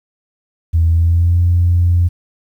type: tone with pitch glide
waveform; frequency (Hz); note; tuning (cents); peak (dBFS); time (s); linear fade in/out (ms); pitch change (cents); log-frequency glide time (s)
sine; 82.41 to 87.26; E2 to F2; 0 to -1; -8; 0.73-2.09; 20; +99; 0.88-1.4
effects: tanh soft clip ceiling -4 dBFS + 8-bit